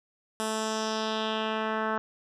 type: tone with low-pass filter sweep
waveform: 10% pulse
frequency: 218.9 Hz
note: A3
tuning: 9 cents flat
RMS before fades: -30 dBFS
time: 0.4-1.98 s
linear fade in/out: 0 ms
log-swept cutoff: 9800 to 1500 Hz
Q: 2.3
effects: none